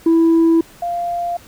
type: tone pair in turn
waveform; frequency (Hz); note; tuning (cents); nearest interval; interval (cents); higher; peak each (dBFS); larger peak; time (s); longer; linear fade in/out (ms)
sine; 329.6 / 694.8; E4 / F5; 0 / -9; octave + minor second; 1291; second; -7 / -18; first; 0.06-0.61 / 0.82-1.37; neither; 5
effects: tanh soft clip ceiling -8 dBFS + pink hiss -44 dBFS RMS until 1.47 s